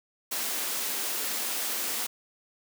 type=high-pass noise; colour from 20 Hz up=white; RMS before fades=-31 dBFS; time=0.31-2.07 s; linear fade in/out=10 ms; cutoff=200 Hz; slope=48 dB/octave; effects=none